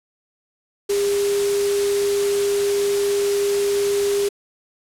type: tone in noise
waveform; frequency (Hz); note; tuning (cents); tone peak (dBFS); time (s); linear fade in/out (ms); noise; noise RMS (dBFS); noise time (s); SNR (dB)
sine; 403.2; G4; +49; -17; 0.89-4.29; 10; white; -28; 0.89-4.29; +8
effects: low-pass 10000 Hz 12 dB/octave